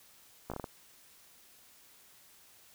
slowing click train, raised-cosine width 1 ms, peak -24 dBFS, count 6, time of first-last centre 0.5-0.642 s, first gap 16 ms, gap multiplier 1.29, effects white hiss -60 dBFS RMS until 2.74 s

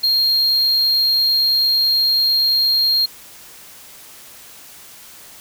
triangle tone, 4223 Hz, C8, 15 cents sharp, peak -12 dBFS, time 0.03-3.06 s, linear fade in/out 10 ms, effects white hiss -41 dBFS RMS until 5.4 s

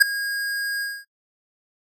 square tone with ADSR envelope, 1632 Hz, G#6, 31 cents flat, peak -7 dBFS, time 0-1.05 s, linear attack 20 ms, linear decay 5 ms, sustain -18 dB, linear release 240 ms, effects noise-tail reverb RT60 0.1 s tail -21 dB re dry

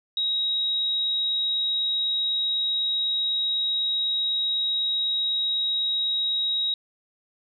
sine tone, 3808 Hz, A#7, 36 cents sharp, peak -22 dBFS, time 0.17-6.74 s, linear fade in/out 2 ms, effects none

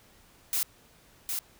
blue noise with echo, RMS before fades -28 dBFS, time 0.53-0.63 s, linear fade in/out 0 ms, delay 760 ms, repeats 1, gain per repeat -4 dB, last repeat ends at 1.39 s, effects pink hiss -59 dBFS RMS until 1.59 s

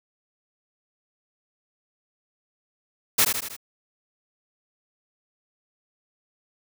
white noise with echo, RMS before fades -18 dBFS, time 3.18-3.25 s, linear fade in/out 10 ms, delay 79 ms, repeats 4, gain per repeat -5 dB, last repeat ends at 3.566 s, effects none

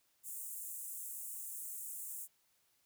pink high-pass noise, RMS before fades -45 dBFS, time 0.23-2.28 s, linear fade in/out 50 ms, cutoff 7500 Hz, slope 48 dB/octave, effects white hiss -75 dBFS RMS until 2.85 s

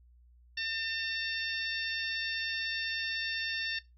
harmonic tone, 902 Hz, A5, 43 cents sharp, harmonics 2 / 3 / 4 / 5 / 6, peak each -37 / -39 / -40 / -41 / -42 dBFS, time 0.57-3.79 s, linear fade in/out 5 ms, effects noise-tail reverb RT60 0.2 s tail -19 dB re dry + added 60 Hz sine -57 dBFS peak until 3.97 s

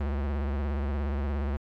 square tone with vibrato, 71 Hz, C#2, 42 cents sharp, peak -28 dBFS, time 0-1.57 s, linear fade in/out 5 ms, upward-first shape sine, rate 17 Hz, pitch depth 97 cents each way, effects low-pass 2000 Hz 12 dB/octave + 11-bit

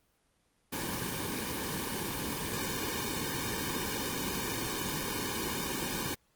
pink noise with comb filter, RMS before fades -35 dBFS, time 0.72-6.15 s, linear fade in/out 10 ms, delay 1.5 ms, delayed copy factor -1, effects pink hiss -72 dBFS RMS until 6.35 s + Opus 24 kbps

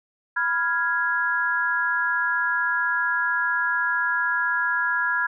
sine chord, F diminished, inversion second, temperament equal, 987.8 / 1396.9 / 1661.2 Hz, Cb6 / F6 / Ab6, 0 / 0 / 0 cents, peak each -28 / -25 / -23 dBFS, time 0.36-5.27 s, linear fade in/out 10 ms, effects none

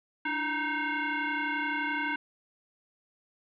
sine tone with frequency modulation, 293.7 Hz, D4, in tune, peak -28 dBFS, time 0.25-2.16 s, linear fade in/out 5 ms, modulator 619 Hz, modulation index 3.5, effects none

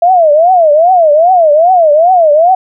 sine tone with vibrato, 663 Hz, E5, 10 cents sharp, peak -3 dBFS, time 0.02-2.55 s, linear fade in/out 5 ms, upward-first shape triangle, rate 2.5 Hz, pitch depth 250 cents each way, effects none

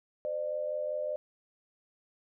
sine tone pair together, 515.8 / 601 Hz, C5 / D5, -25 / +40 cents, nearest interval minor third, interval 265 cents, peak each -37 / -32 dBFS, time 0.25-1.16 s, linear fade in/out 0 ms, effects none

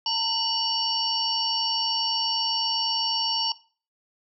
harmonic tone with a mistuned harmonic, 912 Hz, A#5, 38 cents flat, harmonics 1 / 3 / 5 / 6, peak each -29 / -29 / -29 / -29 dBFS, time 0.06-3.52 s, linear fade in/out 2 ms, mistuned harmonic 3, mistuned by +120 cents, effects noise-tail reverb RT60 0.4 s tail -18 dB re dry

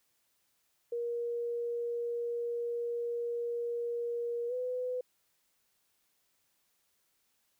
sine tone with pitch glide, 473.4 to 501.5 Hz, A#4 to B4, +27 to +26 cents, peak -32 dBFS, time 0.92-5.01 s, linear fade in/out 5 ms, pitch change +99 cents, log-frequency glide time 4.48-4.53 s, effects white hiss -75 dBFS RMS until 7.59 s

